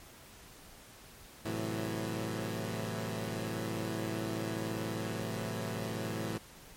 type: chord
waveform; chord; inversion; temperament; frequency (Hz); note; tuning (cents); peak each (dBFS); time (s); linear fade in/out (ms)
15% pulse; F# half-diminished seventh; first; equal; 110 / 130.81 / 164.81 / 185; A2 / C3 / E3 / F#3; 0 / 0 / 0 / 0; -31 / -37 / -34 / -36; 1.45-6.38; 5
effects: pink hiss -54 dBFS RMS until 6.76 s + MP3 64 kbps